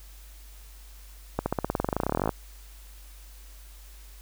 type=accelerating click train; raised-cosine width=1 ms; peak=-11 dBFS; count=25; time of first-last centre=1.39-2.292 s; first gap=70 ms; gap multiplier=0.94; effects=added 49 Hz sine -45 dBFS peak until 4.21 s + white hiss -54 dBFS RMS until 4.21 s